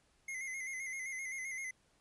square tone with vibrato, 2093 Hz, C7, in tune, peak -40 dBFS, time 0.28-1.71 s, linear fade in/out 5 ms, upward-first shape square, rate 7.7 Hz, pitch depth 45 cents each way, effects pink hiss -72 dBFS RMS until 2 s + resampled to 24000 Hz

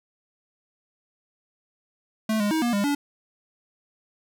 square tone with pitch steps, 218.7 / 206.1 / 318 / 238.7 / 202.1 / 286.6 Hz, A3 / G#3 / D#4 / A#3 / G#3 / D4, -10 / -13 / +38 / +41 / -47 / -42 cents, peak -22 dBFS, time 2.29-2.95 s, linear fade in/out 5 ms, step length 110 ms, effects none

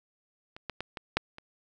clicks, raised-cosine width 0.3 ms, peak -28 / -18 / -18 / -21 / -8 / -28 dBFS, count 6, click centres 0.565 / 0.697 / 0.806 / 0.972 / 1.17 / 1.384 s, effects none

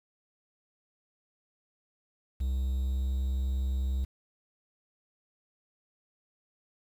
triangle tone with pitch glide, 65.41 to 65.83 Hz, C2 to C2, 0 to +11 cents, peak -25 dBFS, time 2.4-4.05 s, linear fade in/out 10 ms, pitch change +11 cents, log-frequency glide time 2.55-3.17 s, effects 9-bit

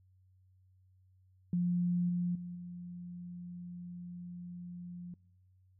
sine tone with level steps, 176.1 Hz, F3, 15 cents sharp, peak -28 / -30 / -40 / -42 dBFS, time 1.53-5.14 s, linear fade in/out 2 ms, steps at 2.09 / 2.35 / 2.55 s, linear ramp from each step 5 ms, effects noise-tail reverb RT60 0.9 s tail -25 dB re dry + added 93 Hz sine -63 dBFS peak until 5.79 s

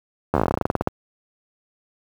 slowing click train, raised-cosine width 1 ms, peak -4 dBFS, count 18, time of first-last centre 0.34-0.874 s, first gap 12 ms, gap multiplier 1.11, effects high-pass 60 Hz 12 dB/octave + 7-bit

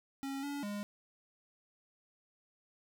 square tone with pitch steps, 273.3 / 284.9 / 205 Hz, C#4 / C#4 / G#3, -24 / +48 / -22 cents, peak -38 dBFS, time 0.23-0.83 s, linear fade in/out 0 ms, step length 200 ms, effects 12-bit

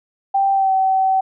sine tone with pitch glide, 784 to 763.9 Hz, G5 to G5, 0 to -45 cents, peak -13 dBFS, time 0.34-1.21 s, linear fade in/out 10 ms, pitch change -45 cents, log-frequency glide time 0.53-0.72 s, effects none

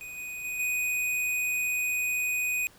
square tone with level steps, 2489 Hz, D#7, in tune, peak -39 / -36 / -32 / -27 dBFS, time 0.01-2.67 s, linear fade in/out 0 ms, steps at 0.17 / 0.44 / 0.59 s, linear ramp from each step 10 ms, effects pink hiss -56 dBFS RMS until 2.78 s

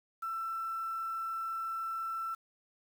sine tone with quantisation, 1337 Hz, E6, 24 cents sharp, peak -34 dBFS, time 0.22-2.35 s, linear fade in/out 10 ms, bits 9, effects none

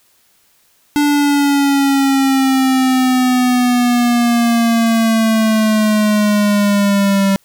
square exponential sweep, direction down, 293.1 to 195 Hz, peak -11 dBFS, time 0.96-7.36 s, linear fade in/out 0 ms, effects white hiss -55 dBFS RMS until 7.44 s

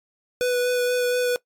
square tone with vibrato, 493.9 Hz, B4, in tune, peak -20 dBFS, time 0.41-1.36 s, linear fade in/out 0 ms, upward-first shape sine, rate 4.2 Hz, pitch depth 11 cents each way, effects noise-tail reverb RT60 0.1 s tail -20 dB re dry + MP3 96 kbps

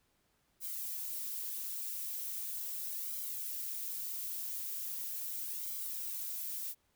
violet noise with flanger, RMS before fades -40 dBFS, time 0.6-6.75 s, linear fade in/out 50 ms, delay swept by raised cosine 1.1 to 5.7 ms, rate 0.39 Hz, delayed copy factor -0.6, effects pink hiss -75 dBFS RMS until 6.95 s

